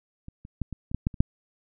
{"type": "clicks", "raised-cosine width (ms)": 5, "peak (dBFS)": [-28, -30, -16, -22, -25, -13, -11, -28, -6], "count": 9, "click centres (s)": [0.284, 0.451, 0.617, 0.727, 0.915, 0.946, 1.069, 1.142, 1.205], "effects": []}